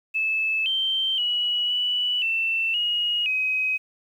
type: tone with pitch steps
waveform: sine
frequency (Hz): 2615 / 3128 / 2927 / 2957 / 2677 / 2883 / 2529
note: E7 / G7 / F#7 / F#7 / E7 / F#7 / D#7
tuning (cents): -15 / -4 / -19 / -2 / +26 / -46 / +28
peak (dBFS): -21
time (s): 0.14-3.78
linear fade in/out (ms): 20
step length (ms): 520
effects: 9-bit